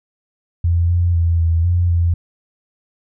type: tone with pitch steps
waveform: sine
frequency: 85.3 / 87.1 / 84.3 / 82.9 / 87.8 / 85.4 Hz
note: F2 / F2 / E2 / E2 / F2 / F2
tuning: -40 / -4 / +39 / +10 / +10 / -38 cents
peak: -12 dBFS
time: 0.64-2.14 s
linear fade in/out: 5 ms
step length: 250 ms
effects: none